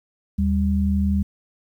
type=tone pair together; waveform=sine; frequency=77.78 / 197.93 Hz; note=D#2 / G3; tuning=0 / +17 cents; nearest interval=octave + major third; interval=1617 cents; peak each=-20 dBFS; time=0.38-1.23 s; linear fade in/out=10 ms; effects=9-bit